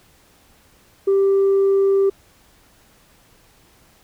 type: tone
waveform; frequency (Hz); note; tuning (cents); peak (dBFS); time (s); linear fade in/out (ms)
sine; 392; G4; 0; -11; 1.07-2.1; 10
effects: tanh soft clip ceiling -11 dBFS + pink hiss -54 dBFS RMS until 4.03 s